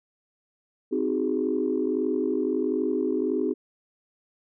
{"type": "chord", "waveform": "sine", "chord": "Ab dominant seventh", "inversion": "first", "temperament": "just", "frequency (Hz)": [259.6, 311.5, 373.8, 415.3], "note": ["C4", "Eb4", "Gb4", "Ab4"], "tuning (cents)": [-13, 2, 18, 0], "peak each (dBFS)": -28, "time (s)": [0.91, 3.54], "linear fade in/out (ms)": 20, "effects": ["tanh soft clip ceiling -13 dBFS"]}